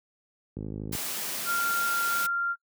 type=click train; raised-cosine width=3 ms; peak=-22 dBFS; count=21; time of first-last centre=0.57-0.951 s; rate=52.5 Hz
type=high-pass noise; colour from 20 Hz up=white; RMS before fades=-33 dBFS; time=0.92-2.27 s; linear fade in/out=10 ms; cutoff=130 Hz; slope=96 dB/octave
type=tone; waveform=sine; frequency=1389 Hz; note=F6; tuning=10 cents flat; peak=-25 dBFS; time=1.45-2.56 s; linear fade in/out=50 ms
effects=noise-tail reverb RT60 0.1 s tail -24 dB re dry + high-pass 60 Hz 12 dB/octave